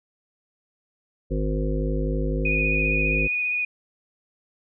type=harmonic tone; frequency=51.91 Hz; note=G#1; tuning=in tune; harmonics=1 / 3 / 5 / 7 / 9 / 10; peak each=-24 / -29 / -31 / -32 / -34 / -34 dBFS; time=1.3-3.28 s; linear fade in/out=20 ms
type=tone with vibrato; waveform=sine; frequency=2472 Hz; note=D#7; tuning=12 cents flat; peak=-22 dBFS; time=2.45-3.65 s; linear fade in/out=5 ms; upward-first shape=triangle; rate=15 Hz; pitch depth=21 cents each way
effects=none